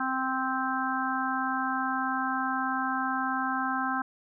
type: harmonic tone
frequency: 261.6 Hz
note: C4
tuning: in tune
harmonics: 1 / 3 / 4 / 5 / 6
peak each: -33 / -33 / -33 / -33 / -33 dBFS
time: 0-4.02 s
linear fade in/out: 5 ms
effects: none